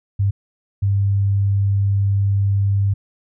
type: tone bursts at uneven times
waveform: sine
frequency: 99.4 Hz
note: G2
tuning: 25 cents sharp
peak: -14 dBFS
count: 2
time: 0.19-0.31 / 0.82-2.94 s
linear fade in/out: 10 ms
effects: none